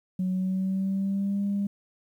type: tone with pitch glide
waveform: sine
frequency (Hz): 185 to 200.6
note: F#3 to G3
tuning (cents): 0 to +40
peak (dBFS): -23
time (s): 0.19-1.67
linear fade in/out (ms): 5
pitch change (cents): +140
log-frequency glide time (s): 0.3-1.42
effects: tanh soft clip ceiling -21 dBFS + 10-bit